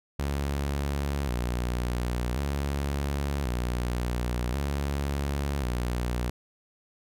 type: tone with vibrato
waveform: sawtooth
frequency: 65.41 Hz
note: C2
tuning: in tune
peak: -23 dBFS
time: 0.19-6.3 s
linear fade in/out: 5 ms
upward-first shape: square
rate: 0.46 Hz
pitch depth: 130 cents each way
effects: none